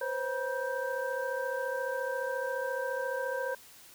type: tone cluster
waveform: sine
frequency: 498.6 / 533 / 961 / 1566 Hz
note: B4 / C5 / B5 / G6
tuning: +16 / +32 / -48 / -2 cents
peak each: -37 / -34 / -39 / -37 dBFS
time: 0.01-3.55 s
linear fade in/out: 5 ms
effects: white hiss -54 dBFS RMS until 3.94 s